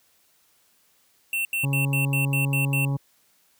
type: tone bursts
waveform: square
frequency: 2700 Hz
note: E7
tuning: 41 cents sharp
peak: -24 dBFS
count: 8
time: 1.33-2.85 s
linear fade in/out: 2 ms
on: 120 ms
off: 80 ms
type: harmonic tone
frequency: 138.59 Hz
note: C#3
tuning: in tune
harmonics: 1 / 2 / 3 / 4 / 6 / 7 / 8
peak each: -22 / -33 / -43 / -41 / -42 / -46 / -48 dBFS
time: 1.63-2.97 s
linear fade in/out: 10 ms
effects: white hiss -63 dBFS RMS until 3.59 s + high-pass 60 Hz 12 dB/octave